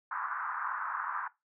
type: band-pass noise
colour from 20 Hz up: white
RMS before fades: -36 dBFS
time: 0.11-1.28 s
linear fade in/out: 5 ms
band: 940 to 1500 Hz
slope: 48 dB/octave
effects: noise-tail reverb RT60 0.2 s tail -18 dB re dry